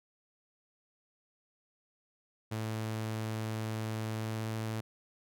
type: tone with pitch glide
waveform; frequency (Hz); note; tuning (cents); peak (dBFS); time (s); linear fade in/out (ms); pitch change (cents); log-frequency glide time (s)
sawtooth; 110 to 110.89; A2 to A2; 0 to +14; -30; 2.51-4.81; 10; +14; 4.17-4.52
effects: none